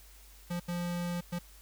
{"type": "tone bursts at uneven times", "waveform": "square", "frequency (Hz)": 174.61, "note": "F3", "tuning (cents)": 0, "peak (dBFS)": -33, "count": 3, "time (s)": [[0.5, 0.6], [0.68, 1.21], [1.32, 1.39]], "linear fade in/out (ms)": 10, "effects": ["added 50 Hz sine -54 dBFS peak until 1.61 s", "white hiss -58 dBFS RMS until 1.61 s"]}